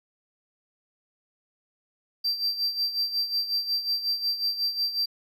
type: tone with tremolo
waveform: triangle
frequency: 4699 Hz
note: D8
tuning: in tune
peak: -21 dBFS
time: 2.24-5.06 s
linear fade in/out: 10 ms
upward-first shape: sine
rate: 5.5 Hz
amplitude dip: 70%
effects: none